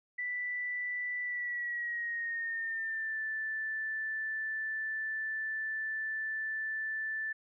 sine tone with pitch glide, 1975.5 to 1760 Hz, B6 to A6, 0 to 0 cents, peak -33 dBFS, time 0.18-7.33 s, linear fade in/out 10 ms, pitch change -200 cents, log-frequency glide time 1.22-3.2 s, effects none

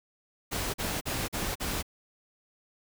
pink noise bursts, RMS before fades -32 dBFS, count 5, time 0.51-1.828 s, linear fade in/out 20 ms, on 230 ms, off 42 ms, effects none

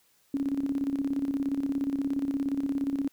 sine tone with tremolo, 277.2 Hz, C#4, in tune, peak -24 dBFS, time 0.34-3.08 s, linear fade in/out 2 ms, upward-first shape square, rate 17 Hz, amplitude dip 60%, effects white hiss -66 dBFS RMS until 3.12 s

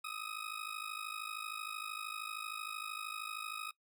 20% pulse ring-modulated tone, 1261 Hz, D#6, 23 cents sharp, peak -33 dBFS, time 0.04-3.71 s, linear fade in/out 5 ms, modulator 26.5 Hz, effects noise-tail reverb RT60 0.1 s tail -19 dB re dry

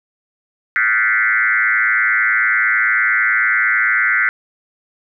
sine tone with frequency modulation, 1752 Hz, A6, 8 cents flat, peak -12 dBFS, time 0.76-4.29 s, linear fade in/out 0 ms, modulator 109 Hz, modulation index 3.4, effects none

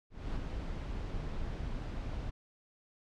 brown noise with ADSR envelope, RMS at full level -35 dBFS, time 0.1-2.31 s, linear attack 240 ms, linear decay 42 ms, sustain -3 dB, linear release 21 ms, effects low-pass 5000 Hz 12 dB/octave

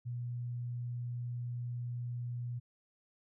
sine tone, 121.2 Hz, B2, 32 cents flat, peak -36 dBFS, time 0.05-2.6 s, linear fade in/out 20 ms, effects none

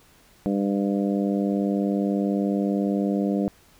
harmonic tone, 100 Hz, G2, 35 cents sharp, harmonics 2 / 3 / 4 / 5 / 6 / 7, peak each -23 / -26 / -32 / -31 / -34 / -37 dBFS, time 0.46-3.48 s, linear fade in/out 0 ms, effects pink hiss -56 dBFS RMS until 3.79 s

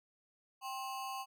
square ring-modulated tone, 920 Hz, A#5, 23 cents flat, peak -37 dBFS, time 0.61-1.26 s, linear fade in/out 50 ms, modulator 138 Hz, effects none

